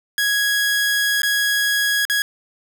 sawtooth tone with dropouts, 1661.2 Hz, G#6, in tune, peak -13 dBFS, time 0.18-2.22 s, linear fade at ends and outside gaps 1 ms, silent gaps 1.219-1.232 / 2.052-2.098 s, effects 8-bit

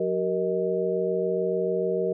sine tone cluster, 180.7 / 380.5 / 467.3 / 628 Hz, F#3 / F#4 / A#4 / D#5, -41 / +48 / +4 / +16 cents, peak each -33 / -27 / -26 / -31 dBFS, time 0-2.13 s, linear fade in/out 5 ms, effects none

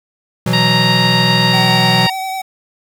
square chord, B suspended fourth, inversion none, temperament equal, 123.47 / 164.81 / 185 Hz, B2 / E3 / F#3, 0 / 0 / 0 cents, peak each -18 / -19 / -18 dBFS, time 0.46-2.07 s, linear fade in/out 5 ms
harmonic tone, 932.3 Hz, A#5, in tune, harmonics 1 / 2 / 3 / 4 / 5, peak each -19 / -19 / -19 / -19 / -19 dBFS, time 0.53-2.1 s, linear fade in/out 5 ms
square tone with vibrato, 761 Hz, F#5, 48 cents sharp, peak -20 dBFS, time 1.53-2.42 s, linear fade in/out 10 ms, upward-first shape sine, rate 10 Hz, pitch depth 17 cents each way
effects 7-bit

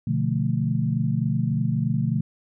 sine chord, B half-diminished seventh, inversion none, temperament equal, 123.47 / 146.83 / 174.61 / 220 Hz, B2 / D3 / F3 / A3, 0 / 0 / 0 / 0 cents, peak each -25 / -25 / -28 / -27 dBFS, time 0.07-2.21 s, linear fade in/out 5 ms, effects none

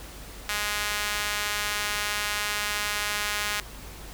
sawtooth tone with high-pass filter, 207.7 Hz, G#3, in tune, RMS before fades -29 dBFS, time 0.49-3.6 s, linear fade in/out 2 ms, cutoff 1600 Hz, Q 0.93, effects added 50 Hz sine -44 dBFS peak until 4.13 s + pink hiss -44 dBFS RMS until 4.13 s

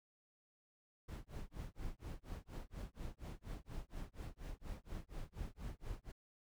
brown noise with tremolo, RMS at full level -44 dBFS, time 1.08-6.12 s, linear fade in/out 10 ms, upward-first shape sine, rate 4.2 Hz, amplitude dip 100%, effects none

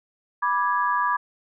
sine chord, G# diminished, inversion first, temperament equal with one note detuned, 983.8 / 1174.7 / 1661.2 Hz, B5 / D6 / G#6, -7 / 0 / 0 cents, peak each -23 / -24 / -27 dBFS, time 0.42-1.17 s, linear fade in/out 10 ms, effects none

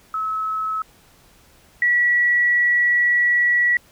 sine tone pair in turn, 1293 / 1937.3 Hz, E6 / B6, -34 / -34 cents, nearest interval perfect fifth, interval 700 cents, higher second, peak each -21 / -14 dBFS, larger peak second, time 0.14-0.82 / 1.82-3.77 s, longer second, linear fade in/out 2 ms, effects pink hiss -53 dBFS RMS until 3.91 s

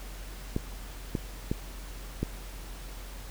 clicks, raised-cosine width 3 ms, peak -15 dBFS, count 4, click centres 0.564 / 1.152 / 1.515 / 2.23 s, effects added 45 Hz sine -40 dBFS peak until 3.3 s + pink hiss -47 dBFS RMS until 3.3 s

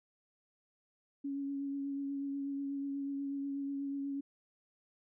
sine tone with vibrato, 278.5 Hz, C#4, 8 cents sharp, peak -35 dBFS, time 1.24-4.21 s, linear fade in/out 10 ms, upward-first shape triangle, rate 8.2 Hz, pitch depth 20 cents each way, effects none

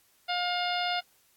harmonic tone, 711 Hz, F5, 31 cents sharp, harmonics 1 / 2 / 3 / 4 / 5 / 6 / 7, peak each -30 / -35 / -37 / -36 / -36 / -40 / -41 dBFS, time 0.28-1.01 s, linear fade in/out 20 ms, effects white hiss -65 dBFS RMS until 1.36 s + AAC 64 kbps

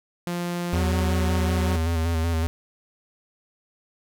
sawtooth tone with pitch glide, 174.61 to 183.93 Hz, F3 to F#3, 0 to -10 cents, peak -22 dBFS, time 0.27-1.76 s, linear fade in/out 0 ms, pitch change +90 cents, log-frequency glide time 0.74-0.83 s
square tone with vibrato, 82.41 Hz, E2, in tune, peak -22 dBFS, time 0.73-2.47 s, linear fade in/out 0 ms, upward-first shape square, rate 5.3 Hz, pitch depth 37 cents each way
effects none

